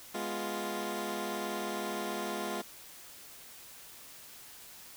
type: chord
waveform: 15% pulse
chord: F diminished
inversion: first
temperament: equal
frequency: 207.7 / 246.9 / 349.2 Hz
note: Ab3 / Cb4 / F4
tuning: 0 / 0 / 0 cents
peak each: -32 / -36 / -31 dBFS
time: 0.14-2.62 s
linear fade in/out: 10 ms
effects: white hiss -51 dBFS RMS until 4.96 s